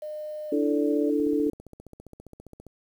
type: tone with pitch glide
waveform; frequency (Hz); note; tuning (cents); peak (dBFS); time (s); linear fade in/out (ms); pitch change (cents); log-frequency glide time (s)
sine; 608 to 580.5; D#5 to D5; -40 to -20; -32; 0.02-1.1; 5; -80; 0.49-0.54
type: chord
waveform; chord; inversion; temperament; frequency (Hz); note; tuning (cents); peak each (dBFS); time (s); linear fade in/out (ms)
sine; D suspended second; none; equal; 293.7 / 329.6 / 440; D4 / E4 / A4; 0 / 0 / 0; -24 / -29 / -26; 0.52-1.5; 5
type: click train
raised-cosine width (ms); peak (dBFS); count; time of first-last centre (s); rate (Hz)
2; -31; 23; 1.2-2.667; 15
effects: 9-bit